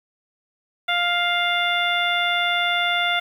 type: harmonic tone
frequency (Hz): 700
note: F5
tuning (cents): +4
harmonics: 1 / 2 / 3 / 4 / 5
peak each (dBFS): -25 / -24 / -24 / -29 / -25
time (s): 0.88-3.2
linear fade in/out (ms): 10
effects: 8-bit